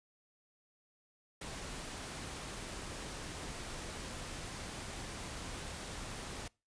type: noise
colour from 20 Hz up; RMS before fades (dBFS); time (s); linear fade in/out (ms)
pink; -44; 1.41-6.48; 5
effects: noise-tail reverb RT60 0.3 s tail -25 dB re dry + resampled to 22050 Hz